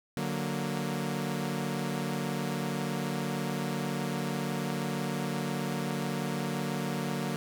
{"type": "chord", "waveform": "sawtooth", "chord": "D augmented", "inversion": "none", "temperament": "equal", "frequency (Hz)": [146.83, 185, 233.1], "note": ["D3", "F#3", "A#3"], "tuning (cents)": [0, 0, 0], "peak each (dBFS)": -31, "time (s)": [0.17, 7.36], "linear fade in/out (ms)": 0, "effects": []}